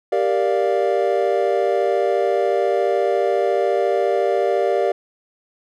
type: chord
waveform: triangle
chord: G minor seventh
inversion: none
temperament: equal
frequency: 392 / 466.2 / 587.3 / 698.5 Hz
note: G4 / Bb4 / D5 / F5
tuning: 0 / 0 / 0 / 0 cents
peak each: -19 / -20 / -19 / -21 dBFS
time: 0.12-4.92 s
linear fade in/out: 5 ms
effects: none

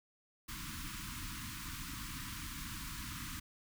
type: band-stop noise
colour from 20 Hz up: pink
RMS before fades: -44 dBFS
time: 0.48-3.4 s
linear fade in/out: 10 ms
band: 320 to 970 Hz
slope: 96 dB/octave
effects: none

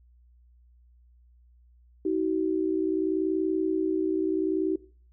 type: tone pair together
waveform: sine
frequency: 318 / 378.7 Hz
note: D#4 / F#4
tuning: +38 / +40 cents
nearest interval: minor third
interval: 302 cents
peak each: -26 dBFS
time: 2.05-4.76 s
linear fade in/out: 5 ms
effects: noise-tail reverb RT60 0.4 s tail -18 dB re dry + added 60 Hz sine -55 dBFS peak until 5.12 s

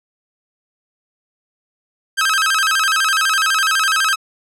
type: tone with vibrato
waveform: sawtooth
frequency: 1427 Hz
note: F6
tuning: 37 cents sharp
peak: -10 dBFS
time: 2.17-4.16 s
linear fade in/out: 20 ms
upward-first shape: square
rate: 12 Hz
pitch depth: 180 cents each way
effects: low-pass 11000 Hz 12 dB/octave

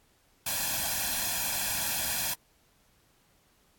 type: noise with comb filter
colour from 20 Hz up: white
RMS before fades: -30 dBFS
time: 0.46-2.34 s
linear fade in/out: 5 ms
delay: 1.2 ms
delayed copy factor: +0.8
effects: pink hiss -66 dBFS RMS until 3.78 s + AAC 64 kbps

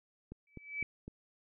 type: click train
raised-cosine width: 3 ms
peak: -32 dBFS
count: 4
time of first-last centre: 0.32-1.079 s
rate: 3.95 Hz
type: tone with exponential growth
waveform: sine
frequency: 2300 Hz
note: D7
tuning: 37 cents flat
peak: -31 dBFS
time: 0.47-0.83 s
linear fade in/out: 2 ms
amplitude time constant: 78 ms
effects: none

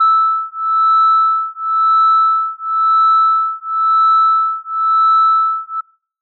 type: beating tone pair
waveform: sine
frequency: 1314 / 1314.97 Hz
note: E6 / E6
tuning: -6 / -5 cents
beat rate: 0.97 Hz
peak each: -12 dBFS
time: 0-5.81 s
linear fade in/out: 10 ms
effects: noise-tail reverb RT60 0.5 s tail -25 dB re dry + tanh soft clip ceiling -4 dBFS

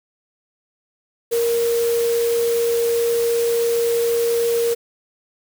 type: tone in noise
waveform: sine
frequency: 467.4 Hz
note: A#4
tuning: 5 cents sharp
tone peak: -16 dBFS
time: 1.31-4.75 s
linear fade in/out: 20 ms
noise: white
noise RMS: -30 dBFS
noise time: 1.31-4.75 s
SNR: +11 dB
effects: none

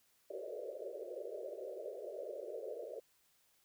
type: band-pass noise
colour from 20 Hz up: white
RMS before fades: -45 dBFS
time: 0.3-3 s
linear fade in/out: 5 ms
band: 370 to 620 Hz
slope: 96 dB/octave
effects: white hiss -73 dBFS RMS until 3.64 s

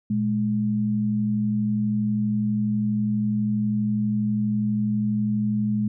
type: tone pair together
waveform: sine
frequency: 118.03 / 210.3 Hz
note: A#2 / G#3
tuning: +22 / +22 cents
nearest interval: minor seventh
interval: 1000 cents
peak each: -28 / -21 dBFS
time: 0.1-5.88 s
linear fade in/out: 5 ms
effects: none

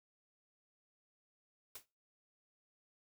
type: noise with exponential decay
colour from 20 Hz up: white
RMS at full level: -43 dBFS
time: 1.75-1.86 s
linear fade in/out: 5 ms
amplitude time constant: 22 ms
effects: noise-tail reverb RT60 0.3 s tail -22 dB re dry

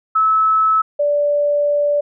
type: tone pair in turn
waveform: sine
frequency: 1300 / 582.8 Hz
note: E6 / D5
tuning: -24 / -13 cents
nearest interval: octave + major second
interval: 1389 cents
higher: first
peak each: -11 / -13 dBFS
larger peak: first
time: 0.15-0.82 / 0.99-2.01 s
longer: second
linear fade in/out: 10 ms
effects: none

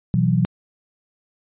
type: chord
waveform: sine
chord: B suspended fourth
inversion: none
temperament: equal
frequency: 123.47 / 164.81 / 185 Hz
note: B2 / E3 / F#3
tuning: 0 / 0 / 0 cents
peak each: -19 / -19 / -20 dBFS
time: 0.14-0.45 s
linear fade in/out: 0 ms
effects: resampled to 8000 Hz

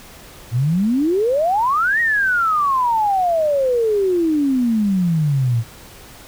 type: exponential two-way sweep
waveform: sine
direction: up then down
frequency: 110.8 to 1900 to 110.8 Hz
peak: -14 dBFS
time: 0.51-5.64 s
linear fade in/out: 50 ms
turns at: 2 s
effects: pink hiss -41 dBFS RMS until 6.27 s

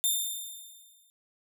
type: tone with exponential decay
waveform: 5% pulse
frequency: 3609 Hz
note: A7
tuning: 43 cents sharp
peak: -15 dBFS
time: 0.04-1.1 s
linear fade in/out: 0 ms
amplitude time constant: 230 ms
effects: none

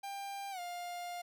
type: tone with pitch glide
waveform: 45% pulse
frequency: 795 to 704.2 Hz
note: G5 to F5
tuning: +24 to +14 cents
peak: -40 dBFS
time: 0.03-1.22 s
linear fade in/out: 10 ms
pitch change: -210 cents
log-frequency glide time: 0.51-0.6 s
effects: none

